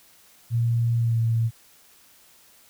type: tone with pitch glide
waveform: sine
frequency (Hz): 117.1 to 114.43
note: A#2 to A#2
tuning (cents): +8 to -32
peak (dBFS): -19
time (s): 0.5-1.51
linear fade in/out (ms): 50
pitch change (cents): -40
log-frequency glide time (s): 0.97-1.19
effects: white hiss -55 dBFS RMS until 2.69 s